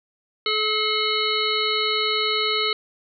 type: harmonic tone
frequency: 430 Hz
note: A4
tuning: 40 cents flat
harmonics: 1 / 3 / 5 / 7 / 9 / 10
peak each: -27 / -27 / -27 / -27 / -27 / -27 dBFS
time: 0.46-2.73 s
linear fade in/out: 2 ms
effects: none